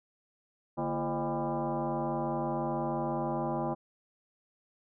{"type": "tone with frequency modulation", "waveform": "sine", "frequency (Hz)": 233.4, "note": "A#3", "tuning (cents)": 2, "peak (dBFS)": -29, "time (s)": [0.77, 3.75], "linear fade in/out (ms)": 20, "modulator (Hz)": 191, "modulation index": 4, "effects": []}